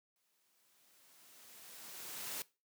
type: noise with exponential growth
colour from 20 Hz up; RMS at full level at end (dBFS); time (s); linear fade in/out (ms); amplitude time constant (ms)
white; -41; 0.16-2.42; 1; 490
effects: noise-tail reverb RT60 0.3 s tail -21 dB re dry + high-pass 150 Hz 12 dB/octave